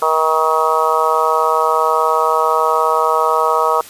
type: harmonic tone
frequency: 158.6 Hz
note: D#3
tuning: 33 cents sharp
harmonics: 3 / 4 / 5 / 6 / 7 / 8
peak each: -19 / -20 / -22 / -18 / -18 / -18 dBFS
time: 0.02-3.81 s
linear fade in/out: 2 ms
effects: white hiss -37 dBFS RMS until 3.89 s + resampled to 32000 Hz